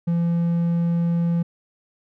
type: tone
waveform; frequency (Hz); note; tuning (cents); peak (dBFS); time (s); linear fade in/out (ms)
triangle; 170; F3; -46; -16; 0.07-1.43; 10
effects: none